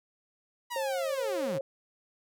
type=linear sweep; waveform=sawtooth; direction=down; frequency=987.8 to 123.47 Hz; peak=-30 dBFS; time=0.7-1.59 s; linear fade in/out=20 ms
type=tone with pitch glide; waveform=sine; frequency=538 to 541.1 Hz; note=C5 to C#5; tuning=+48 to -42 cents; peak=-30 dBFS; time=0.76-1.61 s; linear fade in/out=2 ms; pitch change=+10 cents; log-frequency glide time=1.14-1.2 s
effects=none